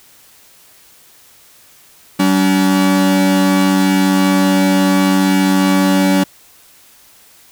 45% pulse tone pair together, 190.3 / 285.1 Hz, F#3 / C#4, +49 / +49 cents, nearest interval perfect fifth, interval 700 cents, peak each -13 dBFS, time 2.19-6.24 s, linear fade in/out 10 ms, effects white hiss -46 dBFS RMS until 7.51 s

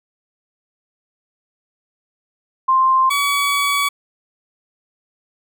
sine / 20% pulse tone pair in turn, 1049 / 1134.8 Hz, C6 / C#6, +4 / +40 cents, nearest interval minor second, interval 136 cents, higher second, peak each -11 dBFS, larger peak neither, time 2.68-3.1 / 3.1-3.89 s, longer second, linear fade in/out 10 ms, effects none

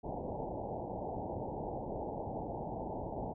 white low-pass noise, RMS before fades -40 dBFS, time 0.03-3.34 s, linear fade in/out 20 ms, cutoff 890 Hz, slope 96 dB/octave, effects none

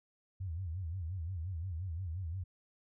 sine tone with vibrato, 87.31 Hz, F2, in tune, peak -36 dBFS, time 0.4-2.44 s, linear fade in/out 10 ms, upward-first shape sine, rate 5.7 Hz, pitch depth 180 cents each way, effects none

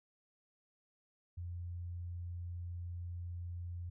sine tone, 87.31 Hz, F2, in tune, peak -40 dBFS, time 1.37-3.9 s, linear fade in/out 10 ms, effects none

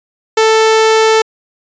sawtooth tone, 441.6 Hz, A4, 6 cents sharp, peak -3 dBFS, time 0.37-1.22 s, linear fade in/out 5 ms, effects resampled to 16000 Hz

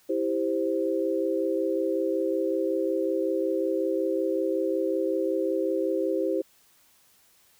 sine chord, C major, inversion first, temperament just, 327 / 392.4 / 523.3 Hz, E4 / G4 / C5, -14 / +2 / 0 cents, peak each -28 dBFS, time 0.09-6.42 s, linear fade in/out 10 ms, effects white hiss -61 dBFS RMS until 7.59 s

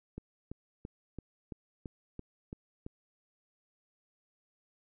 click train, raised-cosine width 3 ms, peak -28 dBFS, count 9, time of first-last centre 0.18-2.865 s, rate 2.98 Hz, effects none

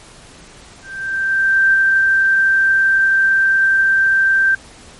sine tone with ADSR envelope, 1568 Hz, G6, in tune, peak -8 dBFS, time 0.82-4.55 s, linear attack 920 ms, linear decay 7 ms, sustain -2 dB, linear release 5 ms, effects pink hiss -41 dBFS RMS until 4.99 s + MP3 48 kbps

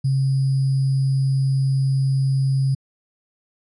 sine tone with sample-and-hold, 135 Hz, C#3, 45 cents flat, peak -16 dBFS, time 0.04-2.75 s, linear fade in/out 10 ms, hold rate 4900 Hz, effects resampled to 24000 Hz

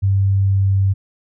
sine tone with pitch glide, 97.8 to 97.18 Hz, G2 to G2, -4 to -15 cents, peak -12 dBFS, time 0.02-0.94 s, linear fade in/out 20 ms, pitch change -11 cents, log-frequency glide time 0.36-0.83 s, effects none

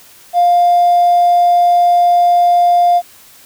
triangle tone with hard clipping, 702 Hz, F5, 9 cents sharp, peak -7 dBFS, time 0.33-3.02 s, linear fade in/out 50 ms, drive 3 dB, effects white hiss -42 dBFS RMS until 3.45 s

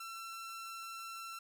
sawtooth tone, 1347 Hz, E6, 37 cents sharp, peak -40 dBFS, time 0-1.39 s, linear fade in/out 5 ms, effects none

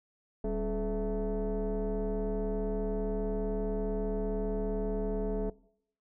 sine tone with frequency modulation, 195.4 Hz, G3, 5 cents flat, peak -28 dBFS, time 0.44-5.5 s, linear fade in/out 5 ms, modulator 233 Hz, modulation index 1.7, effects noise-tail reverb RT60 0.7 s tail -22 dB re dry + tanh soft clip ceiling -26 dBFS

